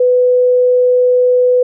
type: tone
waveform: sine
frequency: 498.2 Hz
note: B4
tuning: 15 cents sharp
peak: -7 dBFS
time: 0-1.63 s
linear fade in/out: 5 ms
effects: none